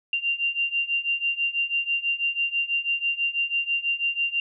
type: beating tone pair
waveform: sine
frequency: 2774 / 2780.1 Hz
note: F7 / F7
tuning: -12 / -9 cents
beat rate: 6.1 Hz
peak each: -27 / -25 dBFS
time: 0.13-4.4 s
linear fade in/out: 2 ms
effects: none